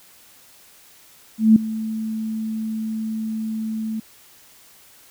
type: tone with ADSR envelope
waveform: sine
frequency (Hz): 220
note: A3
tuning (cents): 0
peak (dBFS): -6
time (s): 1.38-4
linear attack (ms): 180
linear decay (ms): 4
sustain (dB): -17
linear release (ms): 6
effects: white hiss -50 dBFS RMS until 5.1 s